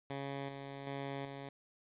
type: tone with tremolo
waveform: 10% pulse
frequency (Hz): 138.59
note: C#3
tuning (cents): 0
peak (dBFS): -31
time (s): 0.1-1.49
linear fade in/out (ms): 2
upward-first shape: square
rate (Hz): 1.3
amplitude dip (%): 45
effects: resampled to 8000 Hz + 11-bit